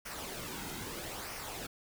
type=noise with flanger; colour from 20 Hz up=pink; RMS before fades=-42 dBFS; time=0.05-1.67 s; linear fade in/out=10 ms; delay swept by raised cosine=0.26 to 1.76 ms; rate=0.78 Hz; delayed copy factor=-0.55; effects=none